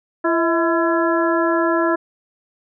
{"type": "harmonic tone with a mistuned harmonic", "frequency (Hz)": 337.1, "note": "E4", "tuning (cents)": 39, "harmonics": [1, 2, 3, 4, 5], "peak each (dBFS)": [-18, -21, -23, -24, -25], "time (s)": [0.24, 1.96], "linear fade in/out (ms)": 10, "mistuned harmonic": 2, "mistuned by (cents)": -68, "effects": []}